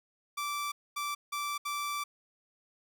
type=tone bursts at uneven times; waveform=sawtooth; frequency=1166 Hz; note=D6; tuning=13 cents flat; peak=-29 dBFS; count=4; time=0.37-0.72 / 0.96-1.15 / 1.32-1.58 / 1.65-2.04 s; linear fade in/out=10 ms; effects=none